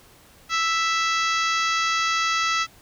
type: harmonic tone with a mistuned harmonic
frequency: 659.3 Hz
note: E5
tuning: in tune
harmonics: 2 / 3 / 4 / 5 / 6 / 7 / 8 / 9 / 10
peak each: -23 / -27 / -29 / -31 / -33 / -34 / -35 / -36 / -37 dBFS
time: 0.49-2.67 s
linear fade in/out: 50 ms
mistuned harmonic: 8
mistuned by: -15 cents
effects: pink hiss -52 dBFS RMS until 2.81 s